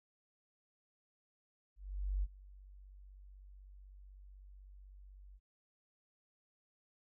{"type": "tone with ADSR envelope", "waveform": "sine", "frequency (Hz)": 48, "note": "G1", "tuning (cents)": -36, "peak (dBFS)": -31, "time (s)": [1.76, 5.4], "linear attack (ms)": 470, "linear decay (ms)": 38, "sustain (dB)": -22, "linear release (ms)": 46, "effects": []}